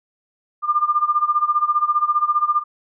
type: tone with tremolo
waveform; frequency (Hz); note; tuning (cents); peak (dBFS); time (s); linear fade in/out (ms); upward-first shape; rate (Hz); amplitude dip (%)
sine; 1200; D6; +37; -12; 0.62-2.64; 50; sine; 15; 85
effects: none